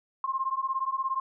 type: beating tone pair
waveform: sine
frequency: 1055 / 1072 Hz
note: C6 / C6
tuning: +14 / +42 cents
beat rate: 17 Hz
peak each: -30 dBFS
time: 0.24-1.2 s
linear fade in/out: 2 ms
effects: none